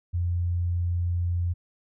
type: tone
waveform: sine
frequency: 87.31 Hz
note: F2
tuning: in tune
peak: -23 dBFS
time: 0.13-1.54 s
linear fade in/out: 20 ms
effects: none